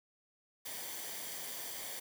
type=noise with comb filter; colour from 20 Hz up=white; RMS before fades=-43 dBFS; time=0.65-2 s; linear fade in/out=10 ms; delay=0.75 ms; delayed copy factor=-0.55; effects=none